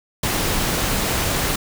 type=noise; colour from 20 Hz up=pink; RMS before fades=-21 dBFS; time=0.23-1.56 s; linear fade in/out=5 ms; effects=none